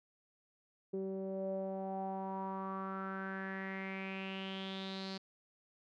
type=tone with low-pass filter sweep; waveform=sawtooth; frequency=191.8 Hz; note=G3; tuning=37 cents flat; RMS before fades=-41 dBFS; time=0.93-5.18 s; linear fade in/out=10 ms; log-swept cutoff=420 to 4500 Hz; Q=6.3; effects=none